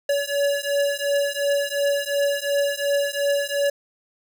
square beating tone pair, 566 / 568.8 Hz, C#5 / C#5, +36 / +45 cents, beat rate 2.8 Hz, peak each -24 / -24 dBFS, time 0.09-3.7 s, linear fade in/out 5 ms, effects none

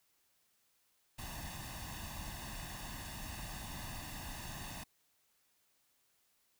pink noise with comb filter, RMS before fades -45 dBFS, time 1.18-4.84 s, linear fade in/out 10 ms, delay 1.1 ms, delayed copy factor +0.75, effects white hiss -75 dBFS RMS until 6.59 s

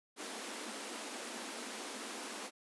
pink high-pass noise, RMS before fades -44 dBFS, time 0.16-2.51 s, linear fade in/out 50 ms, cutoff 210 Hz, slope 96 dB/octave, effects resampled to 24000 Hz

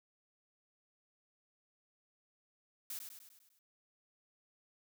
blue noise with echo, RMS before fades -43 dBFS, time 2.9-2.99 s, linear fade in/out 2 ms, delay 100 ms, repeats 6, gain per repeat -5 dB, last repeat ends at 3.59 s, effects none

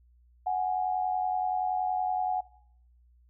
sine tone pair together, 740 / 830.6 Hz, F#5 / G#5, 0 / 0 cents, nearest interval major second, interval 200 cents, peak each -27 / -32 dBFS, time 0.46-2.41 s, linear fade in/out 10 ms, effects noise-tail reverb RT60 0.7 s tail -20 dB re dry + added 60 Hz sine -58 dBFS peak until 3.29 s

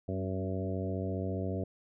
harmonic tone with a mistuned harmonic, 94.6 Hz, F#2, 39 cents sharp, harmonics 1 / 2 / 3 / 4 / 5 / 6 / 7, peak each -35 / -38 / -40 / -41 / -42 / -43 / -43 dBFS, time 0.08-1.64 s, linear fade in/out 5 ms, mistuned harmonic 3, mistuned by -27 cents, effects none

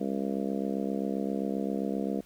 harmonic tone, 67.6 Hz, C#2, 43 cents flat, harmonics 3 / 4 / 5 / 6 / 7 / 8 / 9 / 10, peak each -32 / -34 / -38 / -39 / -37 / -43 / -44 / -42 dBFS, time 0-2.21 s, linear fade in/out 10 ms, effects pink hiss -59 dBFS RMS until 2.25 s

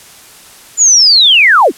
sine linear sweep, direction down, 7110 to 196 Hz, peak -3 dBFS, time 0.77-1.72 s, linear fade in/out 50 ms, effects white hiss -37 dBFS RMS until 1.77 s + low-pass 12000 Hz 12 dB/octave

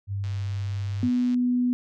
sine tone with pitch glide, 99.2 to 100.12 Hz, G2 to G2, +21 to +37 cents, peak -26 dBFS, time 0.07-1.1 s, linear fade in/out 50 ms, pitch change +16 cents, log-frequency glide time 0.35-0.87 s
click train, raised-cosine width 0.2 ms, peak -29 dBFS, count 139, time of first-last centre 0.24-1.344 s, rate 125 Hz
sine tone, 246.9 Hz, B3, in tune, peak -20 dBFS, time 1.03-1.73 s, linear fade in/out 0 ms
effects none

